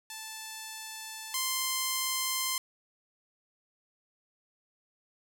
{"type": "tone pair in turn", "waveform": "5% pulse", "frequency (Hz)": [878, 1044.1], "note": ["A5", "C6"], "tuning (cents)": [-4, -4], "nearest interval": "minor third", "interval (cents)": 300, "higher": "second", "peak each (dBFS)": [-28, -17], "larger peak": "second", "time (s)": [[0.1, 1.34], [1.34, 2.58]], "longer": "neither", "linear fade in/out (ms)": 2, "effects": []}